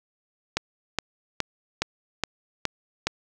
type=click train; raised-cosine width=0.2 ms; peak=-6 dBFS; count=7; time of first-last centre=0.57-3.07 s; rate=2.4 Hz; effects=none